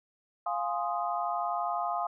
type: chord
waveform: sine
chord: F minor seventh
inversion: none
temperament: equal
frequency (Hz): 698.5 / 830.6 / 1046.5 / 1244.5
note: F5 / Ab5 / C6 / Eb6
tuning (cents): 0 / 0 / 0 / 0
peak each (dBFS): -32 / -35 / -36 / -35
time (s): 0.46-2.07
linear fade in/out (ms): 5
effects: none